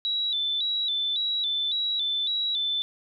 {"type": "tone with vibrato", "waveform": "sine", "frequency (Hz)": 3700, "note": "A#7", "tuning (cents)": -14, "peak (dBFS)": -24, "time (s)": [0.05, 2.82], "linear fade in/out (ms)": 0, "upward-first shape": "square", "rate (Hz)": 1.8, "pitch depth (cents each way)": 84, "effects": []}